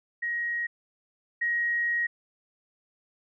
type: tone pair in turn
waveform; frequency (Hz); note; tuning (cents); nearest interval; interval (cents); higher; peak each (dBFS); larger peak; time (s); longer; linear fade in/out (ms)
sine; 1889 / 1889; A#6 / A#6; +22 / +22; unison; 0; neither; -27 / -24; second; 0.22-0.67 / 1.41-2.07; second; 10
effects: none